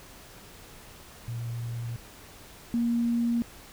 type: tone pair in turn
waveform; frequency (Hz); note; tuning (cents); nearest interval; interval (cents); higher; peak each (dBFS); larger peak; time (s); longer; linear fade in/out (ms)
sine; 117.6 / 235.2; A#2 / A#3; +16 / +16; octave; 1200; second; -31 / -23; second; 1.28-1.96 / 2.74-3.42; neither; 0
effects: pink hiss -49 dBFS RMS until 3.72 s

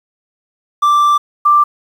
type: tone pair in turn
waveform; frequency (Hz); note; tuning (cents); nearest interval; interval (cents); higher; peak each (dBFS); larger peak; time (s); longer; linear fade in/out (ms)
triangle / sine; 1174.7 / 1179.1; D6 / D6; 0 / +7; unison; 7; second; -6; neither; 0.82-1.18 / 1.45-1.64; first; 10
effects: 7-bit

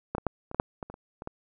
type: clicks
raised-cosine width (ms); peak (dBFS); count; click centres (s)
1; -15 / -17 / -12 / -27 / -19 / -6 / -21 / -27 / -30 / -25 / -21; 11; 0.15 / 0.182 / 0.267 / 0.514 / 0.546 / 0.599 / 0.828 / 0.9 / 0.941 / 1.221 / 1.274
effects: none

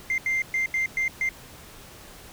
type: tone bursts at uneven times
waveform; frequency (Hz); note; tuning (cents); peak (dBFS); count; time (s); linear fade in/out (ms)
sine; 2093; C7; 0; -20; 6; 0.1-0.18 / 0.26-0.42 / 0.54-0.66 / 0.74-0.86 / 0.97-1.08 / 1.21-1.29; 2
effects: tanh soft clip ceiling -20 dBFS + pink hiss -46 dBFS RMS until 2.32 s

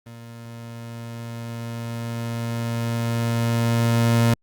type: tone with level ramp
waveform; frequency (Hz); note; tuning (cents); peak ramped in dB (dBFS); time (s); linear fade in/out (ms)
30% pulse; 116.54; A#2; 0; -35 to -12; 0.06-4.34; 5
effects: Opus 32 kbps

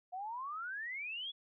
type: exponential sweep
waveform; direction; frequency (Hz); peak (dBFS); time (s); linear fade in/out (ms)
sine; up; 710 to 3441; -39; 0.12-1.32; 20
effects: none

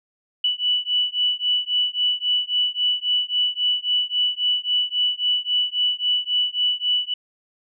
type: beating tone pair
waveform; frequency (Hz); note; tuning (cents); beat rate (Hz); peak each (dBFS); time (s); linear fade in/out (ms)
sine; 2960 / 2963.7; F#7 / F#7; 0 / +2; 3.7; -22; 0.44-7.14; 5
effects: none

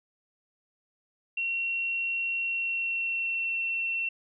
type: tone with pitch glide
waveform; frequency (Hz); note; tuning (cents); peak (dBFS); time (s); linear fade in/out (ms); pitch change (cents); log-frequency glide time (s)
sine; 2732 to 2708; F7 to E7; -39 to +46; -27; 1.37-4.09; 5; -15; 2.4-3.51
effects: none

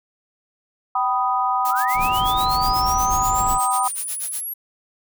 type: chord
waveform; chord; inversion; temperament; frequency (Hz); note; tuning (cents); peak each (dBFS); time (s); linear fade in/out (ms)
sine; G augmented; none; equal with one note detuned; 769.6 / 987.8 / 1244.5; G5 / B5 / D#6; -32 / 0 / 0; -22; 0.95-3.88; 5
type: noise with tremolo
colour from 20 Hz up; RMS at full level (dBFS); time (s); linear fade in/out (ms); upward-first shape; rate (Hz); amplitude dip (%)
blue; -29; 1.65-4.44; 2; sine; 8.2; 100
type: linear sweep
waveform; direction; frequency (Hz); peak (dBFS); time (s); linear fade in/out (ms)
sine; up; 1215 to 11580; -26; 1.69-4.54; 10
type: noise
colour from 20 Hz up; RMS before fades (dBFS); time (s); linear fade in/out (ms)
brown; -28; 1.94-3.6; 50
effects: none

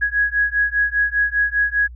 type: beating tone pair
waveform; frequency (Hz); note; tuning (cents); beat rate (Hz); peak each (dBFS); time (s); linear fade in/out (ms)
sine; 1661.2 / 1666.2; G#6 / G#6; 0 / +5; 5; -19; 0.01-1.88; 20
effects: added 60 Hz sine -34 dBFS peak until 1.95 s

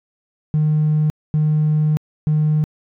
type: tone bursts at uneven times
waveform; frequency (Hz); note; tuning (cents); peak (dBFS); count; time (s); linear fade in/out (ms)
triangle; 152.9; D#3; -30; -10; 3; 0.54-1.1 / 1.34-1.97 / 2.27-2.64; 0
effects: tanh soft clip ceiling -10 dBFS

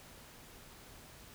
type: silence
effects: pink hiss -55 dBFS RMS until 1.34 s

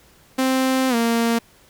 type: tone with pitch glide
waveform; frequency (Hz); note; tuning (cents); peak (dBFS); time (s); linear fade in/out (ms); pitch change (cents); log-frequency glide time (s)
sawtooth; 261.6 to 231.7; C4 to A#3; 0 to -10; -13; 0.38-1.39; 10; -210; 0.89-0.95
effects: pink hiss -53 dBFS RMS until 1.69 s

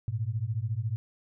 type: beating tone pair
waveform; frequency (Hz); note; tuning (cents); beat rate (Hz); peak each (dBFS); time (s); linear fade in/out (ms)
sine; 104.1 / 118.1; G#2 / A#2; +5 / +23; 14; -31; 0.08-0.96; 0
effects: none

